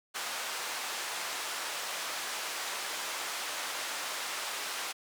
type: band-pass noise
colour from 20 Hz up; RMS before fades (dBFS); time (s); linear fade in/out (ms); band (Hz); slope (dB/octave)
pink; -37; 0.14-4.93; 20; 820 to 9900; 12
effects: none